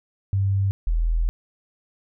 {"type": "tone pair in turn", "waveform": "sine", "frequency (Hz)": [98, 41.2], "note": ["G2", "E1"], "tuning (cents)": [0, 0], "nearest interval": "octave + minor third", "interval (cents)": 1500, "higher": "first", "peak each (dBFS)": -18, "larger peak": "neither", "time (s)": [[0.33, 0.71], [0.87, 1.29]], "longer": "second", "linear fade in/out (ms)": 0, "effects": []}